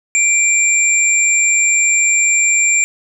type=tone pair together; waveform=sine; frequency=2349 / 7346 Hz; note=D7 / A#8; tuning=0 / -26 cents; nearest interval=octave + minor sixth; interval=1974 cents; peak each=-13 dBFS; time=0.15-2.84 s; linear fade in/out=0 ms; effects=none